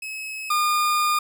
40% pulse tone pair in turn, 2572 / 1213.8 Hz, E7 / D#6, -43 / -43 cents, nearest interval octave + minor second, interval 1300 cents, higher first, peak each -29 / -18 dBFS, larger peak second, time 0.02-0.5 / 0.5-1.19 s, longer second, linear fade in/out 5 ms, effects none

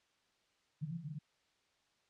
pink band-pass noise, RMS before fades -43 dBFS, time 0.81-1.19 s, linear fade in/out 10 ms, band 140 to 170 Hz, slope 96 dB/octave, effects white hiss -75 dBFS RMS until 2.09 s + low-pass 5000 Hz 12 dB/octave

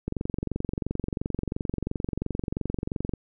click train, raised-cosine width 3 ms, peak -15 dBFS, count 71, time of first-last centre 0.08-3.137 s, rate 22.9 Hz, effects none

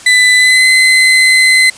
35% pulse tone with pitch glide, 2000 to 2044 Hz, B6 to C7, +21 to -41 cents, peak -3 dBFS, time 0.06-1.7 s, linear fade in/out 5 ms, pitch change +38 cents, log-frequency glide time 0.37-0.68 s, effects white hiss -33 dBFS RMS until 1.77 s + resampled to 22050 Hz

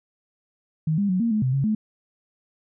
sine tone with pitch steps, 157.3 / 201.8 / 184.2 / 231.7 / 214.2 / 128.9 / 136.9 / 215.6 Hz, D#3 / G#3 / F#3 / A#3 / A3 / C3 / C#3 / A3, +19 / -49 / -7 / -10 / -46 / -26 / -21 / -35 cents, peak -19 dBFS, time 0.87-1.75 s, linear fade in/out 5 ms, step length 110 ms, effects none

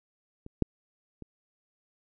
clicks, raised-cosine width 3 ms, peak -30 / -10 / -29 dBFS, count 3, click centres 0.464 / 0.623 / 1.223 s, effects none

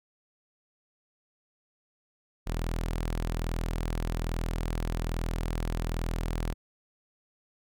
sawtooth tone, 41.2 Hz, E1, in tune, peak -25 dBFS, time 2.46-6.54 s, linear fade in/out 20 ms, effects none

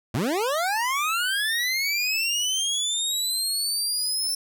25% pulse linear sweep, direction up, 95.2 to 5340 Hz, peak -19 dBFS, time 0.14-4.35 s, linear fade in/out 5 ms, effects none

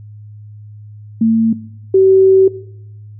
sine tone pair in turn, 225.1 / 382.1 Hz, A3 / G4, +40 / -44 cents, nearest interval major sixth, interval 916 cents, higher second, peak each -8 / -5 dBFS, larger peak second, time 1.21-1.53 / 1.94-2.48 s, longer second, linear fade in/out 5 ms, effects noise-tail reverb RT60 0.8 s tail -18 dB re dry + added 105 Hz sine -32 dBFS peak until 3.19 s

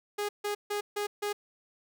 sawtooth tone bursts, 412.7 Hz, G#4, 11 cents flat, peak -26 dBFS, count 5, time 0.18-1.33 s, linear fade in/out 10 ms, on 110 ms, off 150 ms, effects none

